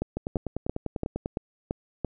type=two click trains; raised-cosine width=2 ms; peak=-16 / -14 dBFS; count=12 / 7; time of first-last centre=0.17-1.259 / 0.02-2.047 s; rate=10.1 / 2.96 Hz; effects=none